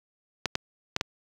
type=clicks; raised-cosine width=0.2 ms; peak=-8 dBFS; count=4; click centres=0.457 / 0.554 / 0.964 / 1.011 s; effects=high-pass 60 Hz 12 dB/octave + 8-bit